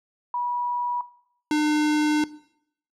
sine / square tone pair in turn, 972 / 301.9 Hz, B5 / D4, -28 / +48 cents, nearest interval octave + minor sixth, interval 2024 cents, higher first, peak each -24 / -20 dBFS, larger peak second, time 0.34-1.01 / 1.51-2.24 s, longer second, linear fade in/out 2 ms, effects noise-tail reverb RT60 0.7 s tail -18 dB re dry + low-pass 8000 Hz 12 dB/octave

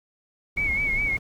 brown noise, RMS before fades -33 dBFS, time 0.56-1.19 s, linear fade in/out 10 ms
sine tone with vibrato, 2217 Hz, C#7, in tune, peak -22 dBFS, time 0.57-1.17 s, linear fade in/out 5 ms, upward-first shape sine, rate 4.9 Hz, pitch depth 62 cents each way
effects none

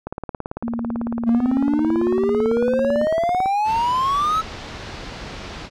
click train, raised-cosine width 1 ms, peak -14 dBFS, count 62, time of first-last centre 0.07-3.459 s, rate 18 Hz
sine tone, 233.1 Hz, A#3, in tune, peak -22 dBFS, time 0.63-3.05 s, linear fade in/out 5 ms
triangle exponential sweep, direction up, 225.6 to 1318.5 Hz, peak -15 dBFS, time 1.26-4.42 s, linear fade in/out 20 ms
pink low-pass noise, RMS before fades -34 dBFS, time 3.64-5.7 s, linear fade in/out 50 ms, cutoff 5300 Hz, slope 24 dB/octave
effects none

